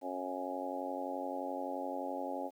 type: harmonic tone with a mistuned harmonic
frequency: 91.6 Hz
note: F#2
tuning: 17 cents flat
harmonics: 3 / 4 / 5 / 6 / 7 / 8 / 9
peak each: -42 / -47 / -48 / -42 / -44 / -46 / -42 dBFS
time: 0.01-2.51 s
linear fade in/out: 50 ms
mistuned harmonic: 9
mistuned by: +18 cents
effects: 11-bit